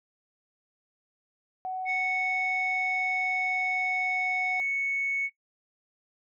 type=tone with pitch glide; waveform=sine; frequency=747 to 740.6 Hz; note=F#5 to F#5; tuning=+16 to +1 cents; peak=-30 dBFS; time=1.65-4.6 s; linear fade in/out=0 ms; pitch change=-15 cents; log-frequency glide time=2.67-4.34 s
type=tone; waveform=sine; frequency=2214 Hz; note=C#7; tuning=3 cents flat; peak=-25 dBFS; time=1.85-5.3 s; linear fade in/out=50 ms
effects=noise-tail reverb RT60 0.1 s tail -20 dB re dry + tanh soft clip ceiling -20 dBFS